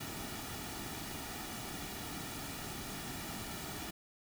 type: noise with comb filter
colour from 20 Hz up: pink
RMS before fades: -43 dBFS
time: 0-3.91 s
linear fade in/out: 10 ms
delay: 1.9 ms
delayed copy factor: -0.55
effects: none